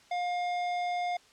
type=tone with tanh clipping; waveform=sine; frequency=710 Hz; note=F5; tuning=28 cents sharp; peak=-31 dBFS; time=0.11-1.17 s; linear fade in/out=5 ms; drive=15 dB; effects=white hiss -59 dBFS RMS until 1.32 s + low-pass 6000 Hz 12 dB/octave